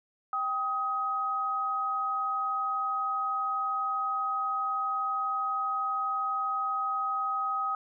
sine tone pair together, 784 / 1260.4 Hz, G5 / D#6, 0 / +22 cents, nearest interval minor sixth, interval 822 cents, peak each -35 / -28 dBFS, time 0.33-7.75 s, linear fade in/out 2 ms, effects none

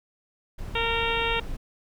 brown noise, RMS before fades -34 dBFS, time 0.58-1.57 s, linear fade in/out 10 ms
harmonic tone, 460.5 Hz, A#4, 21 cents flat, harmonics 1 / 2 / 3 / 4 / 5 / 6 / 7 / 8, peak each -30 / -30 / -33 / -35 / -33 / -30 / -34 / -35 dBFS, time 0.75-1.4 s, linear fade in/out 5 ms
effects none

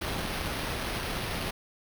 pink noise with sample-and-hold, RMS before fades -33 dBFS, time 0.01-1.51 s, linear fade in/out 10 ms, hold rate 7350 Hz, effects none

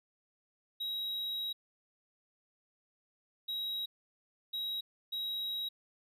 triangle tone bursts at uneven times, 3834 Hz, A#7, 48 cents sharp, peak -33 dBFS, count 4, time 0.8-1.53 / 3.48-3.86 / 4.53-4.81 / 5.12-5.69 s, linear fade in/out 10 ms, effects none

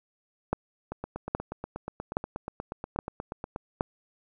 two click trains, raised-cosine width 1 ms, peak -11 / -20 dBFS, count 5 / 23, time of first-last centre 0.53-3.809 / 0.92-3.561 s, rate 1.22 / 8.33 Hz, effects none

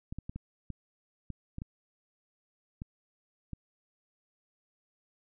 clicks, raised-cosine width 5 ms, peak -26 dBFS, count 10, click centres 0.125 / 0.186 / 0.295 / 0.36 / 0.703 / 1.303 / 1.584 / 1.619 / 2.819 / 3.533 s, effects none

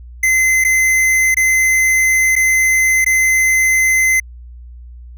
square tone with dropouts, 2056 Hz, C7, 31 cents flat, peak -11 dBFS, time 0.23-4.2 s, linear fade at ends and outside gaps 5 ms, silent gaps 0.641-0.647 / 1.345-1.368 / 2.355-2.362 / 3.046-3.062 s, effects added 60 Hz sine -32 dBFS peak until 5.17 s

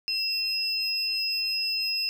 triangle tone pair together, 2701 / 5099 Hz, E7 / D#8, +42 / +42 cents, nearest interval major seventh, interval 1100 cents, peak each -31 / -25 dBFS, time 0.08-2.09 s, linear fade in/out 0 ms, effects none

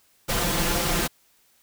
pink noise with comb filter, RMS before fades -24 dBFS, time 0.28-1.08 s, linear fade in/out 20 ms, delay 5.8 ms, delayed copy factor +0.6, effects white hiss -62 dBFS RMS until 1.62 s

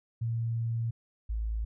sine tone pair in turn, 115.2 / 54.82 Hz, A#2 / A1, -20 / -6 cents, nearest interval octave + minor second, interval 1286 cents, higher first, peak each -28 / -29 dBFS, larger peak first, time 0.21-0.91 / 1.29-1.65 s, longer first, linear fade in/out 10 ms, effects none

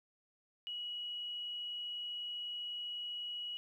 sine tone, 2916 Hz, F#7, 26 cents flat, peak -39 dBFS, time 0.67-3.57 s, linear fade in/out 0 ms, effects 12-bit

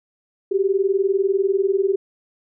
sine tone pair together, 379.6 / 399.7 Hz, F#4 / G4, +44 / +34 cents, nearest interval minor second, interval 90 cents, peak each -19 dBFS, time 0.51-1.96 s, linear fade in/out 10 ms, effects none

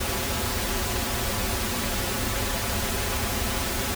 pink noise with comb filter, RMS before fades -27 dBFS, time 0-3.95 s, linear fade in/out 10 ms, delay 6.5 ms, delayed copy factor -0.9, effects none

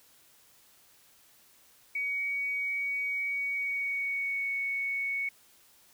sine tone with pitch glide, 2251 to 2220 Hz, C#7 to C#7, +26 to +2 cents, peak -29 dBFS, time 1.95-5.29 s, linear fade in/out 5 ms, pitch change -24 cents, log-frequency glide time 3.41-4.54 s, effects white hiss -61 dBFS RMS until 5.93 s

